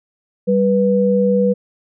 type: tone pair together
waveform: sine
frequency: 195.21 / 490.2 Hz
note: G3 / B4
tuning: -7 / -13 cents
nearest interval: octave + major third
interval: 1594 cents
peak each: -15 / -14 dBFS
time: 0.47-1.54 s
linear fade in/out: 20 ms
effects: none